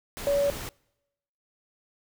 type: tone in noise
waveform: sine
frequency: 567 Hz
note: C#5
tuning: 39 cents sharp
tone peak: -21 dBFS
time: 0.27-0.5 s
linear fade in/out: 0 ms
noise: pink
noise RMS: -37 dBFS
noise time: 0.17-0.69 s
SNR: +13 dB
effects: noise-tail reverb RT60 0.9 s tail -26 dB re dry